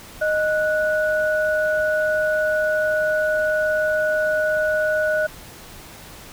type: tone pair together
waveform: sine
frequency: 619 / 1472.2 Hz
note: D#5 / F#6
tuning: -9 / -9 cents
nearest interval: octave + minor third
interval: 1500 cents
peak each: -19 / -22 dBFS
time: 0.21-5.27 s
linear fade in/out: 10 ms
effects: pink hiss -41 dBFS RMS until 6.32 s